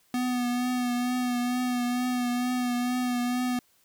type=tone with vibrato; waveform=square; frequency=246.9 Hz; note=B3; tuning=in tune; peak=-26 dBFS; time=0.14-3.59 s; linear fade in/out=2 ms; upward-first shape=triangle; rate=2.2 Hz; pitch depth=31 cents each way; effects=white hiss -65 dBFS RMS until 3.84 s